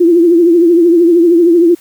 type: tone with vibrato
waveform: sine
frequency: 341.1 Hz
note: F4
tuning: 41 cents flat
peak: -4 dBFS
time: 0-1.75 s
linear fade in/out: 10 ms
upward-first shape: triangle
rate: 13 Hz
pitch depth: 94 cents each way
effects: white hiss -44 dBFS RMS until 1.8 s